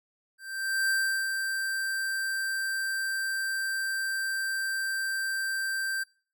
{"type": "tone with ADSR envelope", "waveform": "square", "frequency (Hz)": 1568, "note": "G6", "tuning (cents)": 0, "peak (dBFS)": -24, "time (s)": [0.38, 6.04], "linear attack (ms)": 510, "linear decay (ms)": 380, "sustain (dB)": -5, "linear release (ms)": 14, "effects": ["noise-tail reverb RT60 0.4 s tail -24 dB re dry"]}